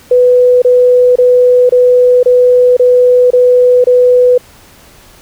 sine tone bursts, 496.5 Hz, B4, 9 cents sharp, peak -3 dBFS, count 8, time 0.11-4.379 s, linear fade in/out 5 ms, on 510 ms, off 27 ms, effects pink hiss -40 dBFS RMS until 5.21 s

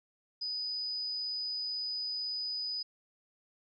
sine tone, 4979 Hz, D#8, in tune, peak -33 dBFS, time 0.41-2.83 s, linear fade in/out 10 ms, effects MP3 48 kbps

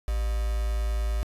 sine tone with quantisation, 55 Hz, A1, in tune, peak -24 dBFS, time 0.08-1.23 s, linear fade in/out 0 ms, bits 6, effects resampled to 32000 Hz

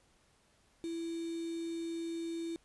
sine tone with quantisation, 332.8 Hz, E4, 17 cents sharp, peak -36 dBFS, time 0.84-2.56 s, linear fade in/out 0 ms, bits 8, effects pink hiss -69 dBFS RMS until 2.64 s + resampled to 24000 Hz

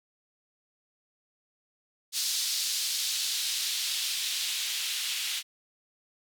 blue noise with band-pass filter sweep, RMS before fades -31 dBFS, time 2.12-5.43 s, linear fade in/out 50 ms, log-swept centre 4500 to 3000 Hz, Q 1.7, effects none

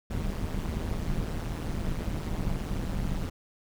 brown noise with amplitude modulation, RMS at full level -27 dBFS, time 0.1-3.3 s, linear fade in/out 10 ms, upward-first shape sine, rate 160 Hz, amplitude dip 90%, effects none

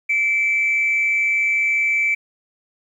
sine tone pair together, 2118 / 2317 Hz, C7 / D7, +21 / -24 cents, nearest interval major second, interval 155 cents, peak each -27 / -15 dBFS, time 0.09-2.15 s, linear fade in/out 10 ms, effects tanh soft clip ceiling -11 dBFS + 9-bit

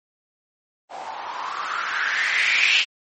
violet noise with low-pass filter sweep, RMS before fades -23 dBFS, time 0.89-2.85 s, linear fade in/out 50 ms, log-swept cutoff 720 to 2800 Hz, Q 5.6, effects MP3 32 kbps

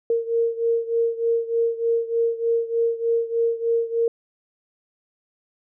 sine beating tone pair, 461.3 / 464.6 Hz, A#4 / A#4, -18 / -6 cents, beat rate 3.3 Hz, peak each -21 / -24 dBFS, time 0.1-4.08 s, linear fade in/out 2 ms, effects none

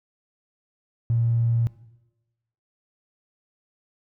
triangle tone, 116.54 Hz, A#2, in tune, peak -15 dBFS, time 1.1-1.67 s, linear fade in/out 0 ms, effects noise-tail reverb RT60 1.0 s tail -21 dB re dry + tanh soft clip ceiling -16 dBFS

